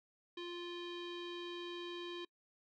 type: tone with low-pass filter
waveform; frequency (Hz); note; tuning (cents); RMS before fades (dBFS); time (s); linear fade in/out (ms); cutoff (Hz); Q
square; 349.2; F4; 0; -45; 0.37-2.25; 5; 3500; 5.9
effects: noise-tail reverb RT60 0.1 s tail -25 dB re dry